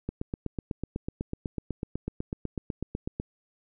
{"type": "click train", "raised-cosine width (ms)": 3, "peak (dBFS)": -18, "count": 26, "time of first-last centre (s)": [0.09, 3.199], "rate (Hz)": 8.04, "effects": []}